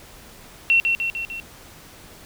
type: tone with echo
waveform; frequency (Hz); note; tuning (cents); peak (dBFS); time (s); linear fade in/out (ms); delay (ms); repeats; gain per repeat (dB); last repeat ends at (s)
sine; 2718; F7; -48; -13; 0.7-0.8; 0; 150; 4; -4; 1.4
effects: pink hiss -45 dBFS RMS until 2.25 s